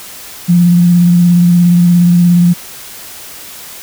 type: tone with vibrato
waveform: sine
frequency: 174.61 Hz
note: F3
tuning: in tune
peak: -4 dBFS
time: 0.48-2.54 s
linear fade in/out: 20 ms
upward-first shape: square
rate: 17 Hz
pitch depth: 18 cents each way
effects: white hiss -30 dBFS RMS until 3.82 s